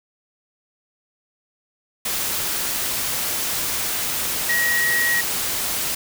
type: tone in noise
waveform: sine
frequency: 1902 Hz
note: A#6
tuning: 34 cents sharp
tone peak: -18 dBFS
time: 4.49-5.21 s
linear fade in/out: 5 ms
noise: white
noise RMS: -24 dBFS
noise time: 2.05-5.95 s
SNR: +3 dB
effects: none